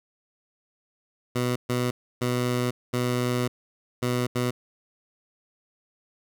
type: tone bursts at uneven times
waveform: 15% pulse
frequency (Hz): 123.47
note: B2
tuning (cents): 0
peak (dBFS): -17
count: 6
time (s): 1.35-1.56 / 1.69-1.91 / 2.21-2.71 / 2.93-3.48 / 4.02-4.27 / 4.35-4.51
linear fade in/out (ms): 10
effects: none